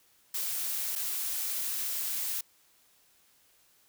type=noise with dropouts; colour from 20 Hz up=blue; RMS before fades=-33 dBFS; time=0.34-2.41 s; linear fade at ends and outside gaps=5 ms; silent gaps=0.955-0.959 s; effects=white hiss -65 dBFS RMS until 3.88 s